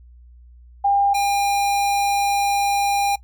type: tone pair in turn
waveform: sine / square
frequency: 801 / 803.9 Hz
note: G5 / G5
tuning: +37 / +43 cents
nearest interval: unison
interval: 6 cents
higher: second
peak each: -14 / -18 dBFS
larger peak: first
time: 0.84-1.14 / 1.14-3.16 s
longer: second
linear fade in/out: 10 ms
effects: noise-tail reverb RT60 0.1 s tail -21 dB re dry + added 60 Hz sine -43 dBFS peak until 3.23 s